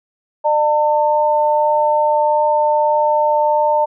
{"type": "tone pair together", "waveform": "sine", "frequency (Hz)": [601, 900.4], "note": ["D5", "A5"], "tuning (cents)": [40, 40], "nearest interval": "perfect fifth", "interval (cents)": 700, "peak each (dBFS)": [-15, -14], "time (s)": [0.44, 3.86], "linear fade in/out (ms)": 20, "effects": []}